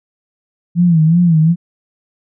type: tone with vibrato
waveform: sine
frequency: 166.3 Hz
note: E3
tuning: 16 cents sharp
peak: -7 dBFS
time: 0.75-1.56 s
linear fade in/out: 50 ms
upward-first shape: sine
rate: 2.7 Hz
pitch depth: 110 cents each way
effects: none